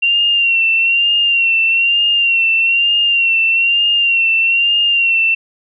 sine tone with vibrato, 2751 Hz, F7, 27 cents flat, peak -10 dBFS, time 0.02-5.35 s, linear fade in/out 10 ms, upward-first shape sine, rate 1.1 Hz, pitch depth 47 cents each way, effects none

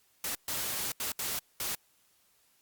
white noise bursts at uneven times, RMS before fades -34 dBFS, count 5, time 0.24-0.35 / 0.48-0.92 / 1-1.12 / 1.19-1.39 / 1.6-1.75 s, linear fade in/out 2 ms, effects white hiss -68 dBFS RMS until 2.61 s + Opus 48 kbps

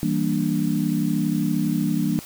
sine chord, E half-diminished seventh, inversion none, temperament equal with one note detuned, 163.58 / 196 / 233.1 / 293.7 Hz, E3 / G3 / Bb3 / D4, -13 / 0 / 0 / 0 cents, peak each -25 dBFS, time 0.03-2.19 s, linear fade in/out 0 ms, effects white hiss -41 dBFS RMS until 2.25 s

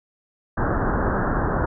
pink low-pass noise, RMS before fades -22 dBFS, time 0.57-1.66 s, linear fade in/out 10 ms, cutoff 1700 Hz, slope 96 dB/octave, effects none

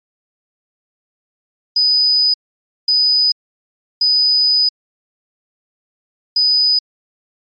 sine tone bursts at uneven times, 4984 Hz, D#8, 2 cents sharp, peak -10 dBFS, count 4, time 1.76-2.34 / 2.88-3.32 / 4.01-4.69 / 6.36-6.79 s, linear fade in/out 5 ms, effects MP3 32 kbps

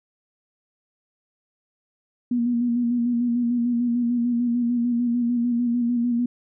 sine tone with vibrato, 239.5 Hz, A#3, 47 cents sharp, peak -19 dBFS, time 2.31-6.26 s, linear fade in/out 5 ms, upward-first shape square, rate 6.7 Hz, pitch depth 31 cents each way, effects none

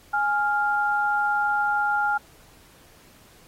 sine tone pair together, 830.6 / 1397.8 Hz, G#5 / F6, 0 / +1 cents, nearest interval major sixth, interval 901 cents, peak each -23 dBFS, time 0.13-2.18 s, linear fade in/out 10 ms, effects pink hiss -54 dBFS RMS until 3.47 s + AAC 48 kbps

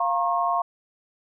sine chord, Bb minor, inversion second, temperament equal with one note detuned, 698.5 / 932.3 / 1082.8 Hz, F5 / Bb5 / Db6, 0 / 0 / -41 cents, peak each -24 / -28 / -24 dBFS, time 0-0.62 s, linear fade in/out 5 ms, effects none

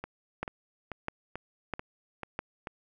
two click trains, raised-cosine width 0.5 ms, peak -17 / -22 dBFS, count 4 / 7, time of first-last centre 0.43-2.391 / 0.04-2.672 s, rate 1.53 / 2.28 Hz, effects none

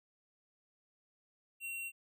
square tone, 2738 Hz, F7, 35 cents flat, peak -40 dBFS, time 1.6-1.92 s, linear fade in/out 50 ms, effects none

